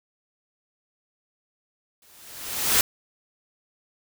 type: noise with exponential growth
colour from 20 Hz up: white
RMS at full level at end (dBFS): -17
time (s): 2.02-2.81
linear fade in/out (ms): 2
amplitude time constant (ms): 170
effects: none